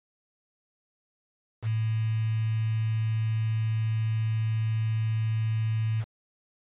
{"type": "tone with quantisation", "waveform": "sine", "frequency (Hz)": 110.7, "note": "A2", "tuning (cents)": 11, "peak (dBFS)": -24, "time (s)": [1.62, 6.05], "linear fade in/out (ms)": 50, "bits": 7, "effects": ["resampled to 8000 Hz"]}